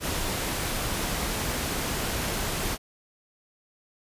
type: noise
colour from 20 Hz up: pink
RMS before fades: -29 dBFS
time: 0-2.78 s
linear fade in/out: 50 ms
effects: resampled to 32000 Hz